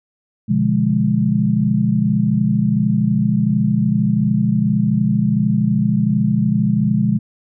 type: chord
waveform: sine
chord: B diminished seventh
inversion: none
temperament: equal with one note detuned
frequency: 123.47 / 146.16 / 174.61 / 207.7 Hz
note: B2 / D3 / F3 / Ab3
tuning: 0 / -8 / 0 / 0 cents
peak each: -20 / -21 / -20 / -16 dBFS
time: 0.48-7.19 s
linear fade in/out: 20 ms
effects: none